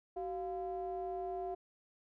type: ring-modulated tone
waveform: triangle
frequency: 161.3 Hz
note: E3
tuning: 37 cents flat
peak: -32 dBFS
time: 0.16-1.55 s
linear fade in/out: 10 ms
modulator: 539 Hz
effects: none